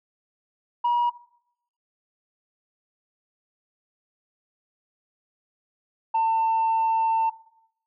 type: tone pair in turn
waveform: sine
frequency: 959 / 897.6 Hz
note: A#5 / A5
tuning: +49 / +34 cents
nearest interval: minor second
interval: 115 cents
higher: first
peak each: -17 dBFS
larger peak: neither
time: 0.84-1.1 / 6.14-7.3 s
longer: second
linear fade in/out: 10 ms
effects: noise-tail reverb RT60 0.7 s tail -18 dB re dry + tanh soft clip ceiling -17 dBFS